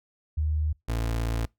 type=tone pair in turn; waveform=sine / 30% pulse; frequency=76.7 / 56.71 Hz; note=D#2 / A#1; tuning=-24 / -47 cents; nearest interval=perfect fourth; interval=523 cents; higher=first; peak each=-23 dBFS; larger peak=neither; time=0.37-0.73 / 0.88-1.46 s; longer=second; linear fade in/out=10 ms; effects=noise-tail reverb RT60 0.2 s tail -25 dB re dry